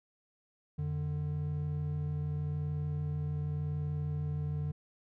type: tone pair together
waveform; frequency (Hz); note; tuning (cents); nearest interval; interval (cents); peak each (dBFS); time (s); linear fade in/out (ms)
triangle; 88 / 148.9; F2 / D3; +14 / +24; major sixth; 910; -36 / -31; 0.78-4.72; 10
effects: none